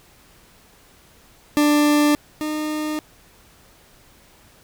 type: tone pair in turn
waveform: 40% pulse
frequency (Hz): 295.5 / 305.6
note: D4 / D#4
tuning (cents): +11 / -31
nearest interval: minor second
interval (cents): 58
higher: second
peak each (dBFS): -13 / -22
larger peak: first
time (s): 1.57-2.15 / 2.41-2.99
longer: neither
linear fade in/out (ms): 0
effects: pink hiss -52 dBFS RMS until 4.63 s